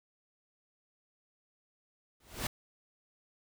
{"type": "noise with exponential growth", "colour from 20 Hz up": "pink", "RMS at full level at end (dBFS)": -30, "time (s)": [2.2, 2.47], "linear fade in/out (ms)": 5, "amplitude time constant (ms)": 58, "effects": []}